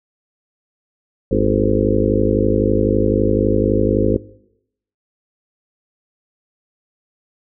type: harmonic tone with a mistuned harmonic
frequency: 51.91 Hz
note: G#1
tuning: in tune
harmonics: 1 / 2 / 4 / 5 / 6 / 7 / 8 / 9 / 10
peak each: -22 / -22 / -22 / -22 / -22 / -22 / -22 / -22 / -22 dBFS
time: 1.31-4.17 s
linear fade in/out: 5 ms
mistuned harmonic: 9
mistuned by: -45 cents
effects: noise-tail reverb RT60 0.8 s tail -20 dB re dry